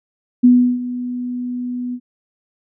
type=tone with ADSR envelope; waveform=sine; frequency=246.9 Hz; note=B3; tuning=in tune; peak=-5 dBFS; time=0.43-2 s; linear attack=16 ms; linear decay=340 ms; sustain=-16 dB; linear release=63 ms; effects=none